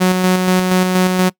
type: tone with tremolo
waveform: sawtooth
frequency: 184 Hz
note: F#3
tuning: 9 cents flat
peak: -6 dBFS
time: 0-1.3 s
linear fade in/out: 20 ms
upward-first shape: square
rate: 4.2 Hz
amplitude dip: 35%
effects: noise-tail reverb RT60 0.1 s tail -23 dB re dry